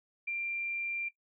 sine tone, 2374 Hz, D7, 18 cents sharp, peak -32 dBFS, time 0.27-1.09 s, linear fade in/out 10 ms, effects noise-tail reverb RT60 0.1 s tail -17 dB re dry

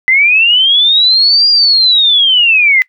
sine linear two-way sweep, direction up then down, 2006 to 4846 to 2006 Hz, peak -5 dBFS, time 0.08-2.82 s, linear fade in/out 0 ms, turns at 1.49 s, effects noise-tail reverb RT60 0.1 s tail -22 dB re dry

